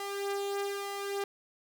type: tone with flanger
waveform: sawtooth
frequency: 399.7 Hz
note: G4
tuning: 34 cents sharp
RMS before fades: -35 dBFS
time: 0-1.24 s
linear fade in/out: 2 ms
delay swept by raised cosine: 1.5 to 2.8 ms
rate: 1.1 Hz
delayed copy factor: +0.6
effects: none